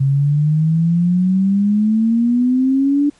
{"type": "exponential sweep", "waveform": "sine", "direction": "up", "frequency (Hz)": [134.5, 292.6], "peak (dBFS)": -11, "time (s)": [0, 3.1], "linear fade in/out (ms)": 10, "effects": ["pink hiss -53 dBFS RMS until 3.19 s", "MP3 48 kbps"]}